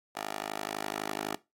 10% pulse tone with high-pass filter sweep, 51.91 Hz, G#1, in tune, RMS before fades -37 dBFS, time 0.15-1.36 s, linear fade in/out 10 ms, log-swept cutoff 640 to 420 Hz, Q 1.3, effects noise-tail reverb RT60 0.2 s tail -17 dB re dry + AAC 48 kbps

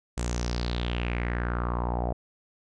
sawtooth tone with low-pass filter sweep, 59.7 Hz, A#1, 42 cents sharp, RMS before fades -29 dBFS, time 0.17-2.13 s, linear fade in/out 10 ms, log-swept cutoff 8000 to 670 Hz, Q 4.4, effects none

